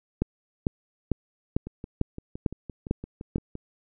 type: two click trains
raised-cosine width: 3 ms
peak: -23 / -10 dBFS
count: 12 / 8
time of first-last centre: 1.67-3.554 / 0.22-3.359 s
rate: 5.84 / 2.23 Hz
effects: none